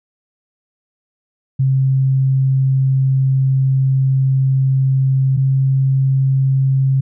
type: tone pair in turn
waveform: sine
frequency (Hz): 133.4 / 134.14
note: C3 / C3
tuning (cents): +34 / +43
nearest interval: unison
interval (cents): 9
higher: second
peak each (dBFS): -11 / -11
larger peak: neither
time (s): 1.59-5.37 / 5.37-7.01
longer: first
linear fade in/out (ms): 10
effects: none